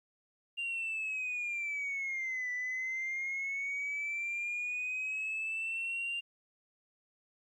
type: linear two-way sweep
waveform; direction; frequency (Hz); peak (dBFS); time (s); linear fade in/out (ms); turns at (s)
sine; down then up; 2794 to 1975.5 to 2794; -32; 0.57-6.21; 20; 2.51
effects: tanh soft clip ceiling -31 dBFS + 12-bit